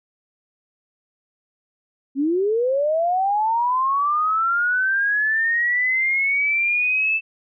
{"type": "linear sweep", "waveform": "sine", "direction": "up", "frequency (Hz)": [261.6, 2648], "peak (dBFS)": -17, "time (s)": [2.15, 7.21], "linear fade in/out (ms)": 50, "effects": []}